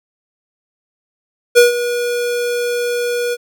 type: tone with ADSR envelope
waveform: square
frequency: 482.5 Hz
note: B4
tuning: 40 cents flat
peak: -4 dBFS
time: 1.55-3.37 s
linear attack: 28 ms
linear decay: 140 ms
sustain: -13 dB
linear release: 41 ms
effects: none